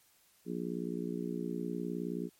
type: harmonic tone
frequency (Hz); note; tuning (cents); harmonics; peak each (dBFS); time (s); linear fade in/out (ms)
59.3; A#1; +30; 3 / 4 / 5 / 6 / 7; -39 / -40 / -41 / -42 / -42; 0.45-2.3; 50
effects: white hiss -67 dBFS RMS until 2.39 s + MP3 64 kbps